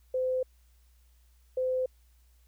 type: tone pair in turn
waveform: sine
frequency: 513 / 513 Hz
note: C5 / C5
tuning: -34 / -34 cents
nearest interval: unison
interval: 0 cents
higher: neither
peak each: -26 dBFS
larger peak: neither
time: 0.14-0.43 / 1.57-1.86 s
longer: neither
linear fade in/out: 5 ms
effects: added 60 Hz sine -59 dBFS peak until 2.47 s + white hiss -71 dBFS RMS until 2.47 s